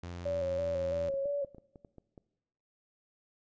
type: tone with pitch glide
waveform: sawtooth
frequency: 87.31 to 85.61 Hz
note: F2 to F2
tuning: 0 to -34 cents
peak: -36 dBFS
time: 0.03-1.09 s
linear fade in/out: 5 ms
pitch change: -34 cents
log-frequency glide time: 0.6-0.87 s
type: tone with vibrato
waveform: sine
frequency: 560 Hz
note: C#5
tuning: 18 cents sharp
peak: -30 dBFS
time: 0.25-1.45 s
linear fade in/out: 10 ms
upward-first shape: square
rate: 3 Hz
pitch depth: 36 cents each way
type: clicks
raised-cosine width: 2 ms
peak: -37 dBFS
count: 10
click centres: 1.101 / 1.14 / 1.257 / 1.447 / 1.547 / 1.583 / 1.758 / 1.848 / 1.983 / 2.178 s
effects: noise-tail reverb RT60 1.0 s tail -21 dB re dry + resampled to 16000 Hz